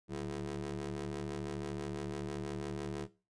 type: ring-modulated tone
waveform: 25% pulse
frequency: 73.42 Hz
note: D2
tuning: in tune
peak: -31 dBFS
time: 0.08-3.08 s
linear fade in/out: 50 ms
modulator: 260 Hz
effects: noise-tail reverb RT60 0.3 s tail -17 dB re dry + resampled to 22050 Hz